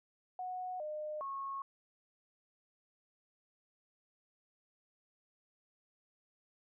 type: tone with pitch steps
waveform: sine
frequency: 735 / 608 / 1094 Hz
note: F#5 / D#5 / C#6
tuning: -12 / -40 / -23 cents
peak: -38 dBFS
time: 0.39-1.62 s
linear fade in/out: 2 ms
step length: 410 ms
effects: none